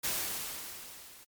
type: noise with level ramp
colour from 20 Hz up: white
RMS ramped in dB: -31 to -54 dBFS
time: 0.03-1.25 s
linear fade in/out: 20 ms
effects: MP3 96 kbps